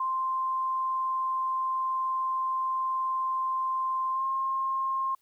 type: tone with pitch glide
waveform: sine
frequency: 1046.5 to 1065.4 Hz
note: C6 to C6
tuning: 0 to +31 cents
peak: -26 dBFS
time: 0-5.15 s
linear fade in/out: 5 ms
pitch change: +31 cents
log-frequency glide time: 4.12-4.24 s
effects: white hiss -71 dBFS RMS until 5.21 s